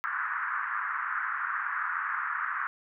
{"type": "band-pass noise", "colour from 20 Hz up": "white", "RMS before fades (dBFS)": -32, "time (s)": [0.04, 2.67], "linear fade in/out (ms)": 0, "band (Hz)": [1100, 1700], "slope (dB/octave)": 48, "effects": []}